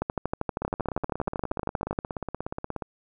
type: two click trains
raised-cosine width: 1 ms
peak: -17 / -12 dBFS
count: 38 / 26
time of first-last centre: 0.62-2.822 / 0.02-1.989 s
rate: 16.8 / 12.7 Hz
effects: none